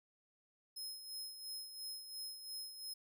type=tone with tremolo; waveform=sawtooth; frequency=5140 Hz; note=E8; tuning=45 cents flat; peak=-40 dBFS; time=0.76-2.94 s; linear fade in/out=10 ms; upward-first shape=sine; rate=2.9 Hz; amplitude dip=60%; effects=none